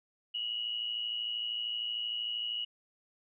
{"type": "tone with amplitude modulation", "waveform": "sine", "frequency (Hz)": 2910, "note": "F#7", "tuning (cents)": -29, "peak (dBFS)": -30, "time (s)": [0.34, 2.65], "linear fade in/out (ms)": 10, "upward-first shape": "sine", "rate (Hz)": 113, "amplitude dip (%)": 60, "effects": []}